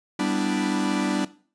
45% pulse chord, E minor seventh, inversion first, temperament equal, 196 / 246.9 / 293.7 / 329.6 Hz, G3 / B3 / D4 / E4, 0 / 0 / 0 / 0 cents, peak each -28 / -29 / -25 / -31 dBFS, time 0.19-1.25 s, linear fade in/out 5 ms, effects noise-tail reverb RT60 0.4 s tail -17 dB re dry + resampled to 22050 Hz

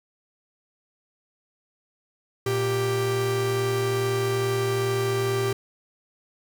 45% pulse tone pair together, 116.54 / 392 Hz, A#2 / G4, 0 / 0 cents, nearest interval octave + major sixth, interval 2100 cents, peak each -27 / -24 dBFS, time 2.46-5.53 s, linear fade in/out 5 ms, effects none

